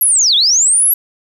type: linear two-way sweep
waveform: sine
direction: down then up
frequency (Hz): 11770 to 3251 to 11770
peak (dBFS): -8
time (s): 0.01-0.94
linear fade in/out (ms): 5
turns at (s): 0.35
effects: 7-bit